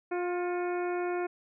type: harmonic tone with a mistuned harmonic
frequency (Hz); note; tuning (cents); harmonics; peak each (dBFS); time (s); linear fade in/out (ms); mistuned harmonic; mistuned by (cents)
354.3; F4; +25; 1 / 2 / 3 / 4 / 5 / 6 / 7; -30 / -36 / -43 / -42 / -47 / -47 / -49; 0.11-1.27; 10; 6; +56
effects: none